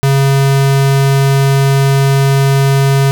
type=tone; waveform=square; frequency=137.2 Hz; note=C#3; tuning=17 cents flat; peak=-8 dBFS; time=0.03-3.11 s; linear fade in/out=0 ms; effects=none